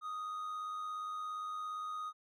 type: tone with amplitude modulation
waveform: triangle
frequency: 1244.5 Hz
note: D#6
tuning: in tune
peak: -35 dBFS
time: 0.01-2.13 s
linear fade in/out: 50 ms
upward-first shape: sine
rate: 97.3 Hz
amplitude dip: 35%
effects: none